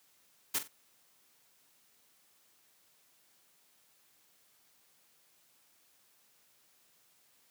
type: noise with echo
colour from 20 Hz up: white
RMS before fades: -31 dBFS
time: 0.54-0.59 s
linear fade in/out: 10 ms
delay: 45 ms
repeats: 2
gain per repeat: -11 dB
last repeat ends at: 0.68 s
effects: white hiss -68 dBFS RMS until 7.5 s + high-pass 100 Hz 12 dB/octave